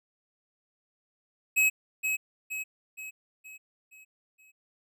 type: tone with echo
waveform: square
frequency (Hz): 2559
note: D#7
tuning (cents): +48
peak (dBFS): -21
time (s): 1.56-1.7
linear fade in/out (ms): 20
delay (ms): 470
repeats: 6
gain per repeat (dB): -6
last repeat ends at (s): 4.52
effects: none